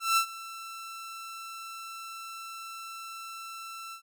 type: tone with ADSR envelope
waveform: sawtooth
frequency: 1338 Hz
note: E6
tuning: 25 cents sharp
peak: -17 dBFS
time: 0-4.02 s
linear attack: 170 ms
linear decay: 85 ms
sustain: -19 dB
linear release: 88 ms
effects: none